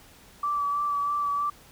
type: tone with vibrato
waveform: sine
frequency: 1157 Hz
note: D6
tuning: 26 cents flat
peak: -24 dBFS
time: 0.43-1.5 s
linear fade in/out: 5 ms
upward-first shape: sine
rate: 3.1 Hz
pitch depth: 20 cents each way
effects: pink hiss -53 dBFS RMS until 1.71 s